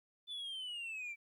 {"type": "linear sweep", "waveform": "sine", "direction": "down", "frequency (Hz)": [3520, 2306], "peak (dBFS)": -38, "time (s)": [0.27, 1.16], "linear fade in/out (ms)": 50, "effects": ["tanh soft clip ceiling -40 dBFS", "13-bit"]}